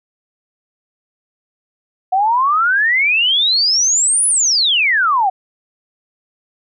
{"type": "exponential two-way sweep", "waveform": "sine", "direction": "up then down", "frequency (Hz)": [729, 10230, 729], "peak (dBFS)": -11, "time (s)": [2.12, 5.3], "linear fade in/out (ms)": 10, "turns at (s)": 4.27, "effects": []}